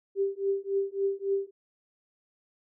sine tone with tremolo, 393.6 Hz, G4, 7 cents sharp, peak -22 dBFS, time 0.15-1.51 s, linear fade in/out 50 ms, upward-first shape triangle, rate 3.6 Hz, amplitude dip 100%, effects none

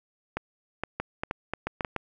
clicks, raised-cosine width 0.5 ms, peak -14 dBFS, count 10, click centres 0.37 / 0.836 / 1 / 1.235 / 1.311 / 1.536 / 1.67 / 1.808 / 1.848 / 1.963 s, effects none

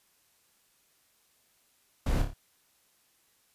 brown noise with echo, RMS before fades -27 dBFS, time 2.06-2.22 s, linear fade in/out 5 ms, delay 29 ms, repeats 4, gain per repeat -5 dB, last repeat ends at 2.336 s, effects white hiss -68 dBFS RMS until 3.54 s + resampled to 32000 Hz

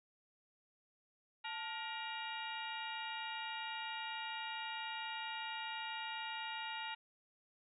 harmonic tone with a mistuned harmonic, 472.2 Hz, A#4, 22 cents sharp, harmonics 2 / 3 / 4 / 5 / 6 / 7 / 8, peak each -45 / -49 / -49 / -50 / -47 / -58 / -52 dBFS, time 1.44-6.95 s, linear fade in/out 10 ms, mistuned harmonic 2, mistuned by -110 cents, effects none

